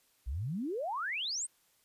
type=exponential sweep; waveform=sine; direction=up; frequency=54.8 to 8900 Hz; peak=-33 dBFS; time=0.26-1.47 s; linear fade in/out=20 ms; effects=white hiss -70 dBFS RMS until 1.84 s + resampled to 32000 Hz